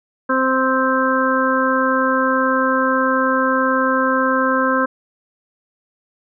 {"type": "harmonic tone", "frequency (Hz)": 261.6, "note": "C4", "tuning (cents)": 0, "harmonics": [1, 2, 4, 5, 6], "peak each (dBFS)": [-20, -20, -20, -22, -21], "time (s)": [0.29, 4.86], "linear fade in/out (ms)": 10, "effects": []}